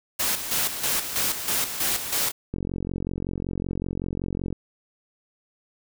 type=noise with tremolo; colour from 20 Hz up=white; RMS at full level=-24 dBFS; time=0.19-2.32 s; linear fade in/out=10 ms; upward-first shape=square; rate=3.1 Hz; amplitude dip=60%
type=click train; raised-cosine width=3 ms; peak=-16 dBFS; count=91; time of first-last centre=2.54-4.527 s; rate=45.3 Hz
effects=none